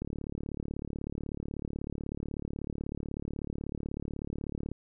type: click train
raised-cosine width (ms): 3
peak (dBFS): -23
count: 171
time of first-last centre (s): 0.02-4.716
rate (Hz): 36.2
effects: none